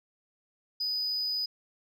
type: tone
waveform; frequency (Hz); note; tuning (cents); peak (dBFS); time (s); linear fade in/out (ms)
sine; 4978; D#8; 0; -26; 0.8-1.46; 10
effects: tanh soft clip ceiling -27 dBFS